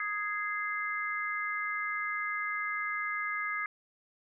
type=harmonic tone; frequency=415.3 Hz; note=G#4; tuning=in tune; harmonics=3 / 4 / 5; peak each=-36 / -36 / -35 dBFS; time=0-3.66 s; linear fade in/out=2 ms; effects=none